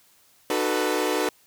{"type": "chord", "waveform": "sawtooth", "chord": "B dominant seventh", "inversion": "first", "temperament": "equal with one note detuned", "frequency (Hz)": [304.4, 370, 440, 493.9], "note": ["D#4", "F#4", "A4", "B4"], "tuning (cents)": [-38, 0, 0, 0], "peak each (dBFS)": -24, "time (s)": [0.5, 1.29], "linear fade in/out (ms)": 2, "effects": ["white hiss -59 dBFS RMS until 1.46 s"]}